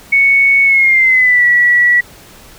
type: tone with pitch glide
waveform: sine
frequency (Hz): 2217 to 1941.2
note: C#7 to B6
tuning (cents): 0 to -30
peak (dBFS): -6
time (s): 0.12-2.01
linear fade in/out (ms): 10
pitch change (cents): -230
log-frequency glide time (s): 0.64-1.46
effects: pink hiss -39 dBFS RMS until 2.58 s